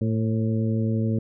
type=harmonic tone with a mistuned harmonic; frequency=111.6 Hz; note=A2; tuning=25 cents sharp; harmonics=1 / 2 / 3 / 4 / 5; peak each=-23 / -25 / -33 / -34 / -37 dBFS; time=0.01-1.19 s; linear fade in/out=5 ms; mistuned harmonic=5; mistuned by=-34 cents; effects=none